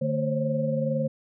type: tone cluster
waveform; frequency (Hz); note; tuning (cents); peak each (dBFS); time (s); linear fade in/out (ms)
sine; 149.2 / 224.3 / 528 / 550; D3 / A3 / C5 / C#5; +28 / +34 / +16 / -14; -28 / -29 / -27 / -35; 0.01-1.08; 10
effects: none